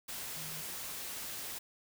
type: tone in noise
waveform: sine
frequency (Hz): 157.1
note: D#3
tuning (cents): +17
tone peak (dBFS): -49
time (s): 0.36-0.62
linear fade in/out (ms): 10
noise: white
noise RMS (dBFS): -42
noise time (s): 0.08-1.59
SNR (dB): -10
effects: none